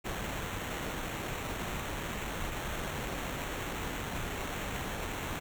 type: noise with sample-and-hold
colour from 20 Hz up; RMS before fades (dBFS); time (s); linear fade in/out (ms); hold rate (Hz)
pink; -37; 0.04-5.4; 20; 4900
effects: none